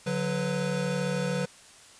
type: tone cluster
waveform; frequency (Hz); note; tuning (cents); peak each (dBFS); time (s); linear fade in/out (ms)
square; 145.4 / 183.1 / 496; D3 / F#3 / B4; -17 / -18 / +7; -33 / -31 / -32; 0.06-1.46; 10
effects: white hiss -52 dBFS RMS until 1.99 s + resampled to 22050 Hz